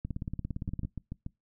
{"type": "two click trains", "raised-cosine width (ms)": 5, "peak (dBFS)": [-22, -24], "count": [15, 5], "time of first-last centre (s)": [[0.05, 0.85], [0.69, 1.264]], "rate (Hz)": [17.5, 6.97], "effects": ["noise-tail reverb RT60 0.2 s tail -24 dB re dry"]}